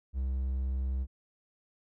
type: tone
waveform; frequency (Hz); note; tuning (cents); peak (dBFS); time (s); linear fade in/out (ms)
triangle; 65.41; C2; 0; -27; 0.13-1.07; 50
effects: none